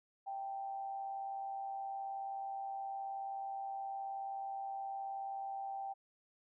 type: tone with amplitude modulation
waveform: sine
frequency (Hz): 784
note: G5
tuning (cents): 0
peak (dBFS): -37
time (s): 0.26-5.94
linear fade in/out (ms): 20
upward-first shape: sine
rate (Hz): 119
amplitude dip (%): 45
effects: none